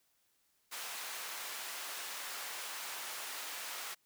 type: high-pass noise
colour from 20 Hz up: pink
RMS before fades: -43 dBFS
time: 0.71-3.95 s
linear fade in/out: 20 ms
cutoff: 970 Hz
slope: 12 dB/octave
effects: white hiss -75 dBFS RMS until 4.05 s